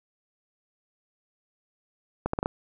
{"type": "accelerating click train", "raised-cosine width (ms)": 1, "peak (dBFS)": -12, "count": 5, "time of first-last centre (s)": [2.26, 2.459], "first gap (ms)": 74, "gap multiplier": 0.74, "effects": []}